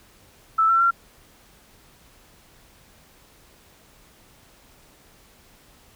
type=tone with pitch steps; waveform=sine; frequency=1316 / 1347 / 1372 Hz; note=E6 / E6 / F6; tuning=-3 / +37 / -31 cents; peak=-15 dBFS; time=0.58-0.91 s; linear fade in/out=10 ms; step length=110 ms; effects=pink hiss -54 dBFS RMS until 5.95 s